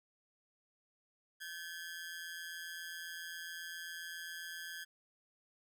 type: ring-modulated tone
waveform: sawtooth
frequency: 1632 Hz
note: G#6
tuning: 31 cents flat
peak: -37 dBFS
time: 1.4-4.85 s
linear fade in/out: 20 ms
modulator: 83.7 Hz
effects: none